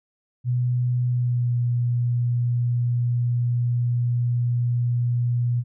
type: tone with pitch glide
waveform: sine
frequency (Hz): 123.47 to 120.93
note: B2 to B2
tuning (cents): 0 to -36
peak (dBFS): -19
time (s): 0.44-5.64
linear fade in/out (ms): 50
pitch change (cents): -36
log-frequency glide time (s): 1.08-1.56
effects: none